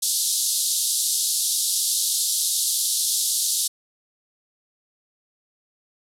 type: band-pass noise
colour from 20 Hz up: white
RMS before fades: -23 dBFS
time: 0.02-3.68 s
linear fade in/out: 10 ms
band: 3600 to 12000 Hz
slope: 48 dB/octave
effects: none